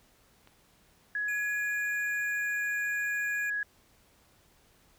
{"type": "click", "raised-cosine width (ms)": 0.3, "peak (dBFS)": -38, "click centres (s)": 0.474}
{"type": "tone with pitch glide", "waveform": "sine", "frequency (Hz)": [1679, 1669.3], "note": ["G#6", "G#6"], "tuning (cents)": [18, 8], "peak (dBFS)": -29, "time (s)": [1.15, 3.63], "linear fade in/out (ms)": 2, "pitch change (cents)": -10, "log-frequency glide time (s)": [1.5, 2.84]}
{"type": "tone with vibrato", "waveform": "square", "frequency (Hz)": 2429, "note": "D#7", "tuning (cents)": -42, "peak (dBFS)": -38, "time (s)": [1.28, 3.5], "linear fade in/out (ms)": 5, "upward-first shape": "square", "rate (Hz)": 14, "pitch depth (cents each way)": 9}
{"effects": ["pink hiss -64 dBFS RMS until 4.98 s"]}